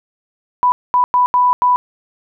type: tone bursts at uneven times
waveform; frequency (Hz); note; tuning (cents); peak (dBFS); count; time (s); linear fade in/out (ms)
sine; 990; B5; +4; -9; 5; 0.63-0.72 / 0.94-1.04 / 1.14-1.26 / 1.34-1.53 / 1.62-1.76; 0
effects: none